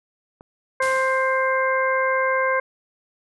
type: click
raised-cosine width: 1 ms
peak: -29 dBFS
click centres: 0.409 s
type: harmonic tone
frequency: 525 Hz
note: C5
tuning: 6 cents sharp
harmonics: 1 / 2 / 3 / 4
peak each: -22 / -23 / -24 / -27 dBFS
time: 0.8-2.6 s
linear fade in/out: 5 ms
type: noise with exponential decay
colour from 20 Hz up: white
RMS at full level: -31 dBFS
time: 0.82-1.7 s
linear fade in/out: 5 ms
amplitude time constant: 190 ms
effects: resampled to 24000 Hz